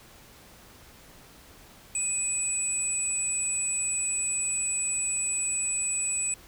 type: tone pair together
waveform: sine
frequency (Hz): 2500 / 7918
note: D#7 / B8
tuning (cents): +8 / +3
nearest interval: octave + minor sixth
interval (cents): 1995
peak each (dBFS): -37 / -26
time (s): 1.95-6.34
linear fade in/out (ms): 2
effects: pink hiss -52 dBFS RMS until 6.47 s